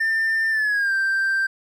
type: tone with pitch glide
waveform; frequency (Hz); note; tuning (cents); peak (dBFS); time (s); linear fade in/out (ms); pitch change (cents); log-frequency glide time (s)
triangle; 1794 to 1570.8; A6 to G6; +33 to +3; -16; 0-1.47; 10; -230; 0.5-0.93
effects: tanh soft clip ceiling -12 dBFS